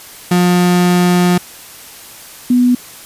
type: tone pair in turn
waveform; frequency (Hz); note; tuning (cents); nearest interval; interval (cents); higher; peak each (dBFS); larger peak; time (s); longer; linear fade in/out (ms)
35% pulse / sine; 178 / 246.8; F3 / B3; +33 / -1; tritone; 566; second; -7; neither; 0.31-1.38 / 2.5-2.75; first; 5
effects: white hiss -35 dBFS RMS until 3.05 s + resampled to 32000 Hz